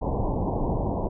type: low-pass noise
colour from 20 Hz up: pink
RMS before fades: -26 dBFS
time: 0.01-1.09 s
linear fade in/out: 20 ms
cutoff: 1000 Hz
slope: 96 dB/octave
effects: none